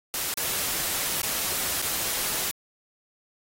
white noise with dropouts, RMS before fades -28 dBFS, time 0.14-2.51 s, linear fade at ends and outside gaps 0 ms, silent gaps 0.339-0.373 / 1.217-1.231 / 1.817-1.824 s, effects AAC 48 kbps

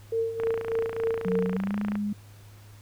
sine tone with tremolo, 454.2 Hz, A#4, 45 cents flat, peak -22 dBFS, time 0.12-1.57 s, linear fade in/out 5 ms, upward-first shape triangle, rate 3.4 Hz, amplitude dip 75%
click train, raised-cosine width 0.5 ms, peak -20 dBFS, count 45, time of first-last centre 0.4-1.955 s, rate 28.3 Hz
sine tone with pitch glide, 183.9 to 206.4 Hz, F#3 to G#3, -10 to -10 cents, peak -26 dBFS, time 1.25-2.13 s, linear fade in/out 5 ms, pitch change +200 cents, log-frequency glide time 1.49-1.77 s
effects added 103 Hz sine -47 dBFS peak until 2.81 s + pink hiss -56 dBFS RMS until 2.81 s

